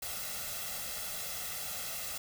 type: noise with comb filter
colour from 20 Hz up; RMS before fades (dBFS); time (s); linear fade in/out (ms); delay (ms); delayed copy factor
white; -39; 0.02-2.18; 5; 1.5; +0.75
effects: none